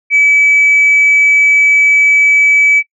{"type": "tone", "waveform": "sine", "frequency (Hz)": 2293, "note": "D7", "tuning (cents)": -42, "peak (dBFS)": -4, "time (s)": [0.1, 2.83], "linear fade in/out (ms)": 50, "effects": ["noise-tail reverb RT60 0.1 s tail -20 dB re dry", "tanh soft clip ceiling -2 dBFS"]}